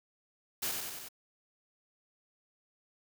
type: noise with echo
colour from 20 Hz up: white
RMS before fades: -34 dBFS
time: 0.62-0.72 s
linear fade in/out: 10 ms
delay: 92 ms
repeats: 4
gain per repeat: -3 dB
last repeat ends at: 1.088 s
effects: none